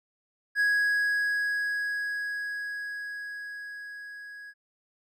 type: tone with level ramp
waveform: triangle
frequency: 1661.2 Hz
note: G#6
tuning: in tune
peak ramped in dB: -19 to -40 dBFS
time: 0.55-4.54 s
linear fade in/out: 50 ms
effects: none